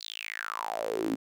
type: tone with high-pass filter sweep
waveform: sawtooth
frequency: 55 Hz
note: A1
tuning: in tune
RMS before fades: -34 dBFS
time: 0-1.16 s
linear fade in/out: 20 ms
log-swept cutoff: 4400 to 250 Hz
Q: 8.1
effects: none